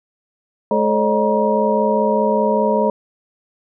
sine tone cluster, 212.6 / 431.7 / 541 / 606 / 950 Hz, G#3 / A4 / C#5 / D#5 / A#5, +41 / -33 / -42 / -46 / +33 cents, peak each -20 dBFS, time 0.71-2.9 s, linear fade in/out 2 ms, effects none

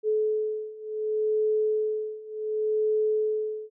sine beating tone pair, 430 / 430.68 Hz, A4 / A4, -40 / -37 cents, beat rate 0.68 Hz, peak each -28 / -26 dBFS, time 0.03-3.7 s, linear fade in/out 50 ms, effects none

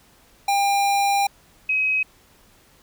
square / sine tone pair in turn, 800 / 2540 Hz, G5 / D#7, +35 / +35 cents, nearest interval octave + minor sixth, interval 2000 cents, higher second, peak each -18 dBFS, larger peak neither, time 0.48-1.27 / 1.69-2.03 s, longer first, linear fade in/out 5 ms, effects pink hiss -55 dBFS RMS until 2.82 s

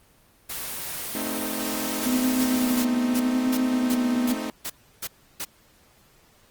white noise, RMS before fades -32 dBFS, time 0.49-2.85 s, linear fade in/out 10 ms
sawtooth chord, A diminished, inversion none, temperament equal, 220 / 261.6 / 311.1 Hz, A3 / C4 / Eb4, 0 / 0 / 0 cents, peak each -29 dBFS, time 1.15-4.5 s, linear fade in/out 0 ms
white noise bursts, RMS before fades -31 dBFS, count 10, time 2.02-5.45 s, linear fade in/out 10 ms, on 55 ms, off 320 ms
sine tone with vibrato, 250 Hz, B3, 21 cents sharp, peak -21 dBFS, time 2.06-4.34 s, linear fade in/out 10 ms, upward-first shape sine, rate 0.84 Hz, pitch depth 32 cents each way
effects pink hiss -58 dBFS RMS until 6.5 s + Opus 24 kbps

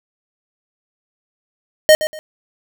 square tone with echo, 619 Hz, D#5, 9 cents flat, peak -6 dBFS, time 1.89-1.95 s, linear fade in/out 0 ms, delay 120 ms, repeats 2, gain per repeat -12 dB, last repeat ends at 2.19 s, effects none

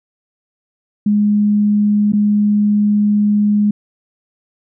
sine tone with dropouts, 207.7 Hz, G#3, in tune, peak -10 dBFS, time 1.06-3.71 s, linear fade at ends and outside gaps 5 ms, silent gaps 2.122-2.133 s, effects none

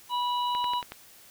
harmonic tone, 978 Hz, B5, 17 cents flat, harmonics 1 / 3 / 4, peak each -26 / -36 / -38 dBFS, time 0.09-0.83 s, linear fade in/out 50 ms
click train, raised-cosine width 0.3 ms, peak -21 dBFS, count 5, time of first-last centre 0.55-0.92 s, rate 10.8 Hz
effects white hiss -53 dBFS RMS until 1.3 s

